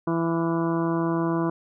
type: harmonic tone with a mistuned harmonic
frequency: 166.4 Hz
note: E3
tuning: 17 cents sharp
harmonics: 1 / 2 / 3 / 4 / 5 / 6 / 7 / 8 / 9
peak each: -27 / -24 / -36 / -33 / -41 / -32 / -36 / -45 / -41 dBFS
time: 0.07-1.5 s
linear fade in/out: 5 ms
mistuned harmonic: 9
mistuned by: -46 cents
effects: none